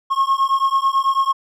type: beating tone pair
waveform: triangle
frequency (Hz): 1079 / 1088.1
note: C#6 / C#6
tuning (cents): -47 / -33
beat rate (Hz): 9.1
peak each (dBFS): -16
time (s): 0.1-1.33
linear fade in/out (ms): 20
effects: none